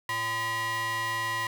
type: ring-modulated tone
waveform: 45% pulse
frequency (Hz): 453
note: A#4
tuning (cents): -50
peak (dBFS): -25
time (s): 0.09-1.47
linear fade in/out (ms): 2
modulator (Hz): 1470
effects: none